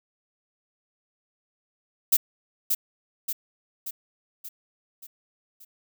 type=noise with echo; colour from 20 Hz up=violet; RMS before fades=-18 dBFS; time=2.12-2.17 s; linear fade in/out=10 ms; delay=580 ms; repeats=6; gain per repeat=-5 dB; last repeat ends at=5.65 s; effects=none